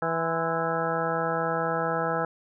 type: harmonic tone with a mistuned harmonic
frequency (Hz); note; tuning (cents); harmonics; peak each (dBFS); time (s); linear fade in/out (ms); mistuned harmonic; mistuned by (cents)
164.4; E3; -4; 1 / 2 / 3 / 4 / 5 / 6 / 8 / 9 / 10; -34 / -37 / -30 / -32 / -32 / -36 / -31 / -38 / -37; 0.02-2.25; 2; 6; +61
effects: none